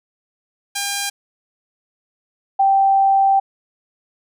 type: tone pair in turn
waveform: 5% pulse / sine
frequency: 803 / 781.5 Hz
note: G5 / G5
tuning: +41 / -6 cents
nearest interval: unison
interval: 47 cents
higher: first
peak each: -9 / -11 dBFS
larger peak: first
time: 0.75-1.1 / 2.59-3.4 s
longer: second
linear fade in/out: 10 ms
effects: none